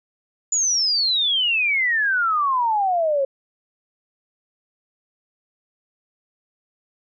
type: exponential sweep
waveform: sine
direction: down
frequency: 7040 to 532 Hz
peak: -17 dBFS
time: 0.52-3.25 s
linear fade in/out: 5 ms
effects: none